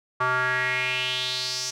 square tone with band-pass filter sweep, 127.2 Hz, C3, 48 cents flat, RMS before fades -26 dBFS, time 0.2-1.71 s, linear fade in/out 10 ms, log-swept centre 1200 to 5900 Hz, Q 4.1, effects none

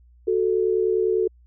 sine tone pair together, 370 / 440 Hz, F#4 / A4, 0 / 0 cents, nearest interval minor third, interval 300 cents, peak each -21 / -21 dBFS, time 0.27-1.28 s, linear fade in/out 10 ms, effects added 60 Hz sine -50 dBFS peak until 1.46 s

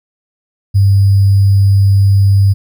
sine tone with sample-and-hold, 98.5 Hz, G2, 9 cents sharp, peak -5 dBFS, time 0.74-2.54 s, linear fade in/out 20 ms, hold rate 4900 Hz, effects none

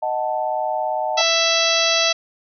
sine chord, D# diminished, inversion none, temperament equal, 622.3 / 740 / 880 Hz, D#5 / F#5 / A5, 0 / 0 / 0 cents, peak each -24 dBFS, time 0.02-1.22 s, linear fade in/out 10 ms
harmonic tone, 662 Hz, E5, 7 cents sharp, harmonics 1 / 2 / 3 / 4 / 5 / 6 / 7 / 8 / 9, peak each -22 / -26 / -27 / -23 / -23 / -23 / -25 / -27 / -25 dBFS, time 1.17-2.13 s, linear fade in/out 10 ms
effects none

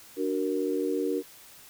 sine chord, D augmented, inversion none, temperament equal with one note detuned, 293.7 / 372.1 / 466.2 Hz, D4 / F#4 / A#4, 0 / +10 / 0 cents, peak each -30 dBFS, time 0.16-1.23 s, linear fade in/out 50 ms, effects white hiss -51 dBFS RMS until 1.69 s

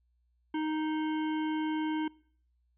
harmonic tone, 311.1 Hz, D#4, in tune, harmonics 1 / 3 / 5 / 7 / 9 / 10, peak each -30 / -38 / -45 / -47 / -54 / -49 dBFS, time 0.54-2.08 s, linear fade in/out 5 ms, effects noise-tail reverb RT60 0.6 s tail -25 dB re dry + added 60 Hz sine -69 dBFS peak until 2.77 s

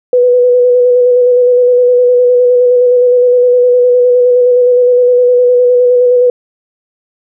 sine tone with vibrato, 493.9 Hz, B4, in tune, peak -4 dBFS, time 0.13-6.3 s, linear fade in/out 2 ms, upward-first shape square, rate 9.7 Hz, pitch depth 17 cents each way, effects none

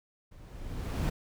brown noise with level ramp, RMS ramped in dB -52 to -27 dBFS, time 0.31-1.1 s, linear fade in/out 10 ms, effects none

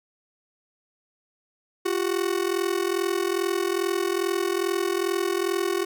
45% pulse ring-modulated tone, 370 Hz, F#4, in tune, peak -20 dBFS, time 1.85-5.85 s, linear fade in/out 10 ms, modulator 21.2 Hz, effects none

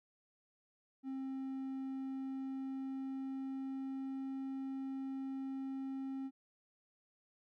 triangle tone with pitch glide, 266.3 to 268 Hz, C4 to C4, +31 to +42 cents, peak -37 dBFS, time 1.03-6.31 s, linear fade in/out 50 ms, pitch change +11 cents, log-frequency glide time 1.76-4.41 s, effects none

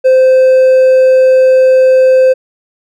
triangle tone with hard clipping, 519 Hz, C5, 14 cents flat, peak -4 dBFS, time 0.04-2.34 s, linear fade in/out 20 ms, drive 5 dB, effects none

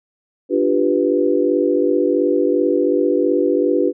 sine chord, G dominant seventh, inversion second, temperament equal, 293.7 / 349.2 / 392 / 493.9 Hz, D4 / F4 / G4 / B4, 0 / 0 / 0 / 0 cents, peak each -19 dBFS, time 0.49-3.93 s, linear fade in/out 50 ms, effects none

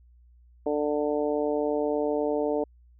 harmonic tone, 148.2 Hz, D3, 16 cents sharp, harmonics 2 / 3 / 4 / 5 / 6, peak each -30 / -27 / -29 / -36 / -38 dBFS, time 0.66-2.64 s, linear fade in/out 5 ms, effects added 60 Hz sine -53 dBFS peak until 2.99 s

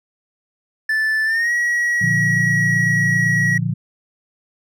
triangle tone with pitch glide, 1755 to 1913.8 Hz, A6 to A#6, -5 to +45 cents, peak -14 dBFS, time 0.89-3.58 s, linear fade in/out 5 ms, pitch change +150 cents, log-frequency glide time 1.25-1.52 s
sine chord, Bb major, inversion none, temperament equal, 116.54 / 146.83 / 174.61 Hz, Bb2 / D3 / F3, 0 / 0 / 0 cents, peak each -22 dBFS, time 2.01-3.74 s, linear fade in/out 10 ms
effects none

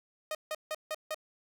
sawtooth tone bursts, 620 Hz, D#5, 6 cents flat, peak -29 dBFS, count 5, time 0.31-1.145 s, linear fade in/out 2 ms, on 39 ms, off 160 ms, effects none

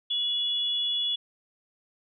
sine tone pair together, 2902 / 3409 Hz, F#7 / G#7, -34 / +45 cents, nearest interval minor third, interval 279 cents, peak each -37 / -25 dBFS, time 0.1-1.16 s, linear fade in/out 10 ms, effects none

